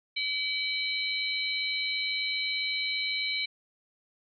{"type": "tone cluster", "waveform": "sine", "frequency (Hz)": [2294, 3039, 3889, 4104], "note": ["D7", "F#7", "B7", "C8"], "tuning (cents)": [-41, 46, -27, -34], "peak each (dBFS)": [-31, -37, -35, -34], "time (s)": [0.16, 3.46], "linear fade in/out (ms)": 10, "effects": []}